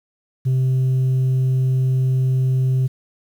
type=tone; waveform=sine; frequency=130 Hz; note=C3; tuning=11 cents flat; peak=-12 dBFS; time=0.45-2.88 s; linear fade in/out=20 ms; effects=tanh soft clip ceiling -14 dBFS + 8-bit